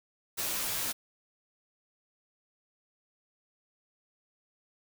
white noise with comb filter, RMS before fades -33 dBFS, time 0.37-0.93 s, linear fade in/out 20 ms, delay 14 ms, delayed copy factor -0.8, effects none

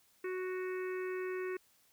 harmonic tone, 370 Hz, F#4, in tune, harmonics 1 / 3 / 4 / 5 / 6 / 7, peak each -36 / -49 / -50 / -48 / -52 / -54 dBFS, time 0.24-1.57 s, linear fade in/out 5 ms, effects white hiss -69 dBFS RMS until 1.92 s

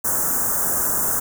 white band-stop noise, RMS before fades -21 dBFS, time 0.04-1.2 s, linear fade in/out 10 ms, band 1600 to 6400 Hz, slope 48 dB/octave, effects none

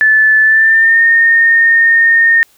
sine tone with pitch glide, 1744 to 1834.9 Hz, A6 to A#6, -16 to -28 cents, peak -5 dBFS, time 0.01-2.43 s, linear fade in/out 0 ms, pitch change +88 cents, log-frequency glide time 0.42-1.02 s, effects white hiss -50 dBFS RMS until 2.57 s

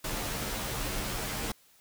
pink noise with comb filter, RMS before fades -34 dBFS, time 0.04-1.52 s, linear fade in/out 5 ms, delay 12 ms, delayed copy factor -0.8, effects white hiss -62 dBFS RMS until 1.8 s

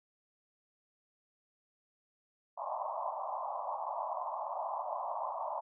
white band-pass noise, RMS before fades -38 dBFS, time 2.57-5.61 s, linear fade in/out 20 ms, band 590 to 1100 Hz, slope 96 dB/octave, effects none

